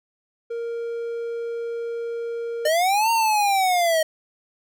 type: tone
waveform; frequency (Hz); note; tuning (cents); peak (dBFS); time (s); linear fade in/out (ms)
triangle; 466.2; A#4; 0; -24; 0.5-2.68; 10
type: linear two-way sweep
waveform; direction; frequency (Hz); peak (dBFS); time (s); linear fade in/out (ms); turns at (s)
square; up then down; 594 to 925 to 625; -18; 2.65-4.03; 5; 3.11
effects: none